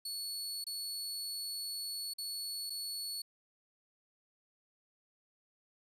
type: tone with dropouts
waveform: sawtooth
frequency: 4410 Hz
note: C#8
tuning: 10 cents flat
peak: -35 dBFS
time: 0.05-3.22 s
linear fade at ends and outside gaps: 5 ms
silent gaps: 0.642-0.666 / 2.137-2.183 / 2.698-2.702 s
effects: resampled to 32000 Hz + 12-bit